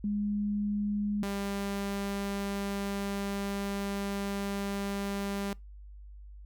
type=tone pair in turn; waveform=sine / sawtooth; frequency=206.2 / 199.29 Hz; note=G#3 / G3; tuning=-12 / +29 cents; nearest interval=minor second; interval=59 cents; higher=first; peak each=-28 dBFS; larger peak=neither; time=0.04-1.23 / 1.23-5.53 s; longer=second; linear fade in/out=2 ms; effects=noise-tail reverb RT60 0.2 s tail -24 dB re dry + added 50 Hz sine -45 dBFS peak until 6.45 s